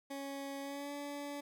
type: tone with pitch glide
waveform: 20% pulse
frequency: 277 to 286.9 Hz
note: C#4 to D4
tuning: -1 to -40 cents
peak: -36 dBFS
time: 0.1-1.41 s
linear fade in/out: 10 ms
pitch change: +61 cents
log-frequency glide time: 0.61-0.92 s
effects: none